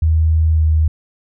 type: tone with pitch glide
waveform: sine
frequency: 79.7 to 78.42 Hz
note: D#2 to D#2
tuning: +42 to +14 cents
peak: -10 dBFS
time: 0.02-0.88 s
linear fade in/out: 5 ms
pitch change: -28 cents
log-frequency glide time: 0.53-0.63 s
effects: none